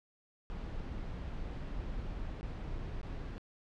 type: noise with dropouts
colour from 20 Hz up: brown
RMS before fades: -40 dBFS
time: 0.5-3.38 s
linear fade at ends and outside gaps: 0 ms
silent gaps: 2.41-2.43 / 2.783-2.788 / 3.014-3.03 s
effects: low-pass 4000 Hz 12 dB/octave